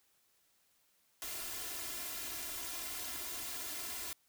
white noise with comb filter, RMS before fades -42 dBFS, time 1.22-4.13 s, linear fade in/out 0 ms, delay 2.9 ms, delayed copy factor +1, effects white hiss -73 dBFS RMS until 4.28 s

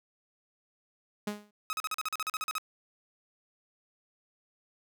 sawtooth tone with exponential decay, 207.9 Hz, G#3, 2 cents sharp, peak -25 dBFS, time 1.27-1.51 s, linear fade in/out 5 ms, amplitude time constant 52 ms
sawtooth tone bursts, 1273 Hz, D#6, 39 cents sharp, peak -27 dBFS, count 13, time 1.7-2.582 s, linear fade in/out 0 ms, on 30 ms, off 41 ms
effects none

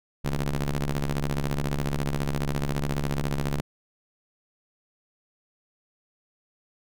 sawtooth ring-modulated tone, 69.5 Hz, C#2, 5 cents sharp, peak -18 dBFS, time 0.24-3.61 s, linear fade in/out 10 ms, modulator 76.7 Hz, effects none

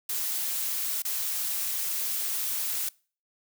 blue noise with dropouts, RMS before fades -30 dBFS, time 0.09-2.89 s, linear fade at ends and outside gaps 5 ms, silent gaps 1.022-1.049 s, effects noise-tail reverb RT60 0.4 s tail -24 dB re dry

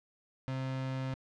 35% pulse tone, 131.8 Hz, C3, 13 cents sharp, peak -32 dBFS, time 0.48-1.14 s, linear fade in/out 0 ms, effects low-pass 4000 Hz 12 dB/octave

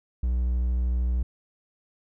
triangle tone with vibrato, 61.2 Hz, B1, 15 cents flat, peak -20 dBFS, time 0.23-1.23 s, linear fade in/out 5 ms, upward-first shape sine, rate 13 Hz, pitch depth 16 cents each way, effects none

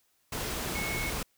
sine tone in noise, 2196 Hz, C#7, 17 cents flat, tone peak -34 dBFS, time 0.75-1.1 s, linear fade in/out 5 ms, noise pink, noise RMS -34 dBFS, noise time 0.32-1.23 s, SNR -3 dB, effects white hiss -71 dBFS RMS until 1.37 s

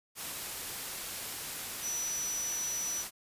sine tone in noise, 5920 Hz, F#8, in tune, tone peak -33 dBFS, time 1.81-3.05 s, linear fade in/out 50 ms, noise white, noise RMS -39 dBFS, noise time 0.15-3.11 s, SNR +3 dB, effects resampled to 32000 Hz

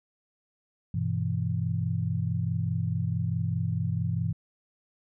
sine chord, E minor, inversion first, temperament just, 98.89 / 123.61 / 164.81 Hz, G2 / B2 / E3, +16 / +2 / 0 cents, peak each -30 dBFS, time 0.94-4.33 s, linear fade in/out 5 ms, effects none

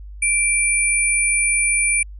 sine tone pair together, 2349 / 9396 Hz, D7 / D9, 0 / 0 cents, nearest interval 2 octaves, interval 2400 cents, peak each -18 dBFS, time 0.22-2.03 s, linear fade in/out 5 ms, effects added 50 Hz sine -33 dBFS peak until 2.19 s

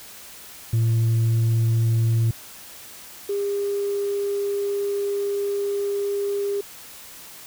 sine tone pair in turn, 113.9 / 402.7 Hz, A#2 / G4, -40 / +47 cents, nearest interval octave + minor seventh, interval 2187 cents, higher second, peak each -14 / -21 dBFS, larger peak first, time 0.73-2.31 / 3.29-6.61 s, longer second, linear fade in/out 5 ms, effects tanh soft clip ceiling -16 dBFS + white hiss -42 dBFS RMS until 7.46 s

